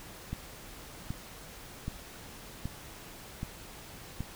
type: click train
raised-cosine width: 5 ms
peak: -22 dBFS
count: 6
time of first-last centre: 0.33-4.206 s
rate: 1.29 Hz
effects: pink hiss -48 dBFS RMS until 4.35 s